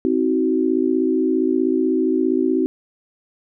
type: tone cluster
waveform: sine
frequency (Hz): 262.2 / 319 / 374.5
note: C4 / D#4 / F#4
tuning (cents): +4 / +43 / +21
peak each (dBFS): -20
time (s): 0.05-2.66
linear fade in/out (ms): 0
effects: none